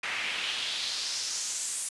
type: noise with band-pass filter sweep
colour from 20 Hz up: pink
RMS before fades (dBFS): -33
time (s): 0.03-1.89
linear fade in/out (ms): 5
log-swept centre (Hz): 2100 to 9200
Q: 2.4
effects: resampled to 24000 Hz